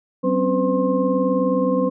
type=tone cluster; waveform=sine; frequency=189.8 / 258 / 277.3 / 508 / 1063 Hz; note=F#3 / C4 / C#4 / B4 / C6; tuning=+44 / -24 / +1 / +49 / +27 cents; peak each=-23 / -22 / -25 / -20 / -28 dBFS; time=0.23-1.9 s; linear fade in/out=20 ms; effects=none